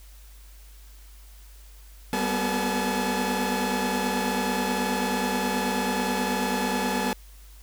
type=tone cluster; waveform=sawtooth; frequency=195 / 241 / 250.3 / 449.3 / 856 Hz; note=G3 / B3 / B3 / A4 / A5; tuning=-9 / -42 / +23 / +36 / -48 cents; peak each=-26 / -28 / -27 / -30 / -25 dBFS; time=2.13-7.13 s; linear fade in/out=0 ms; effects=added 50 Hz sine -45 dBFS peak until 7.62 s + white hiss -55 dBFS RMS until 7.62 s